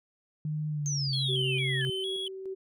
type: tone with pitch glide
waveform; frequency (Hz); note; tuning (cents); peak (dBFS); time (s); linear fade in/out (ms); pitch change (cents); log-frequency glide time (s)
sine; 152.6 to 134.39; D#3 to C3; -33 to +47; -29; 0.45-1.9; 2; -220; 0.69-1.14
type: exponential sweep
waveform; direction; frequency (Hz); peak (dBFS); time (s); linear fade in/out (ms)
sine; down; 6450 to 1661.2; -31; 0.86-1.85; 0
type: tone with vibrato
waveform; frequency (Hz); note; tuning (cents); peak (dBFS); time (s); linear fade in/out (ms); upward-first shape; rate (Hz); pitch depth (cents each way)
triangle; 3196; G7; +33; -31; 1.13-2.28; 2; square; 2.2; 74
type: tone with tremolo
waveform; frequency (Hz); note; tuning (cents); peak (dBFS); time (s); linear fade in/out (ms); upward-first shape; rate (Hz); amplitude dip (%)
sine; 382; G4; -45; -33; 1.28-2.55; 20; square; 1.7; 40
effects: none